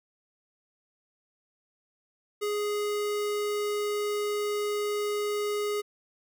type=tone; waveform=square; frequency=415.3 Hz; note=G#4; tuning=in tune; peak=-28 dBFS; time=2.41-5.82 s; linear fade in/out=20 ms; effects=none